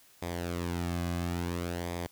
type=tone with flanger; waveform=sawtooth; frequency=86.7 Hz; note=F2; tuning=12 cents flat; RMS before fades=-34 dBFS; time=0.22-2.07 s; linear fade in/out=5 ms; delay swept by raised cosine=0.7 to 2.2 ms; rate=0.58 Hz; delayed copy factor=-0.6; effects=white hiss -60 dBFS RMS until 2.11 s